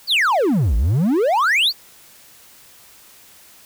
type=exponential two-way sweep; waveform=triangle; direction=down then up; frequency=4897 to 51.8 to 4897 Hz; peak=-12 dBFS; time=0.07-1.73 s; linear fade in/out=50 ms; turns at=0.76 s; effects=white hiss -47 dBFS RMS until 3.65 s